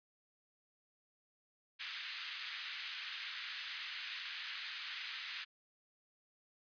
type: band-pass noise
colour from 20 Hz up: white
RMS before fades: -45 dBFS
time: 1.79-5.45 s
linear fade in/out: 20 ms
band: 1500 to 4000 Hz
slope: 24 dB/octave
effects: resampled to 11025 Hz